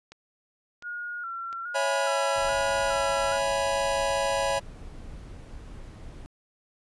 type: click train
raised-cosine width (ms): 0.2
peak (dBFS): -28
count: 5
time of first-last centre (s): 0.12-2.937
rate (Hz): 1.42
type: tone with vibrato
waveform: sine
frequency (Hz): 1396.9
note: F6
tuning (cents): 0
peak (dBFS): -32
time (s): 0.82-3.4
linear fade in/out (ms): 50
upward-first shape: square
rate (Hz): 1.2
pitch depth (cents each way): 47
type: chord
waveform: square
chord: C# minor seventh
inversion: none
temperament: equal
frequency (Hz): 554.4 / 659.3 / 830.6 / 987.8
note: C#5 / E5 / G#5 / B5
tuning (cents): 0 / 0 / 0 / 0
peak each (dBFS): -28 / -32 / -32 / -32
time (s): 1.74-4.6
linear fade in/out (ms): 20
type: noise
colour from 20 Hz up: brown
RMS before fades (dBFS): -42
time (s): 2.36-6.26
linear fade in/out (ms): 0
effects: resampled to 24000 Hz